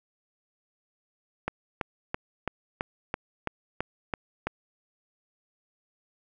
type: click train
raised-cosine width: 0.5 ms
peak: -13 dBFS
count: 10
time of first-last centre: 1.48-4.47 s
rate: 3.01 Hz
effects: none